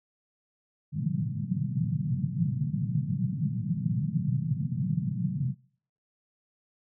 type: band-pass noise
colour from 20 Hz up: pink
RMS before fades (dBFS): -29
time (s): 0.92-5.55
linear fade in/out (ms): 50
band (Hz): 120 to 190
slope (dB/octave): 48
effects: noise-tail reverb RT60 0.6 s tail -26 dB re dry